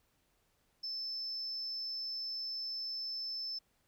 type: tone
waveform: sine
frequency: 5274 Hz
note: E8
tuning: in tune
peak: -36 dBFS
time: 0.83-3.59 s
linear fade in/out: 10 ms
effects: tanh soft clip ceiling -33 dBFS + pink hiss -75 dBFS RMS until 3.87 s